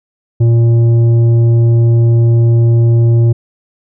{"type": "tone with tanh clipping", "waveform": "triangle", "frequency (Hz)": 116.54, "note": "A#2", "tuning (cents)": 0, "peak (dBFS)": -7, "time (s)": [0.4, 3.33], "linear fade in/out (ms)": 10, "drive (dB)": 12, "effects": []}